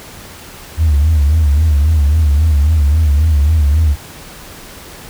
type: tone with vibrato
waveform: sine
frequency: 75.6 Hz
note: D#2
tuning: 49 cents flat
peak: -6 dBFS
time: 0.77-3.96 s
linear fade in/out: 50 ms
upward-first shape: sine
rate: 3.7 Hz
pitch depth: 120 cents each way
effects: tanh soft clip ceiling -5 dBFS + pink hiss -34 dBFS RMS until 5.09 s